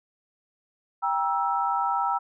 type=chord; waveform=sine; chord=E diminished; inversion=first; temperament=just; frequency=791.1 / 949.3 / 1318.5 Hz; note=G5 / Bb5 / E6; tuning=+16 / +31 / 0 cents; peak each=-27 dBFS; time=1.02-2.19 s; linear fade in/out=20 ms; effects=none